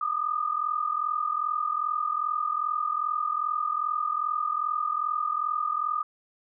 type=tone pair together; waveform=sine; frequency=1200 / 1242.5 Hz; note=D6 / D#6; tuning=+37 / -3 cents; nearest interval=minor second; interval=60 cents; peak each=-28 dBFS; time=0.01-6.03 s; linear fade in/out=5 ms; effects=none